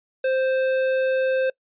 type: tone with tanh clipping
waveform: triangle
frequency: 523.3 Hz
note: C5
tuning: in tune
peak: -21 dBFS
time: 0.24-1.5 s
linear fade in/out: 5 ms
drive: 18 dB
effects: noise-tail reverb RT60 0.1 s tail -24 dB re dry + resampled to 8000 Hz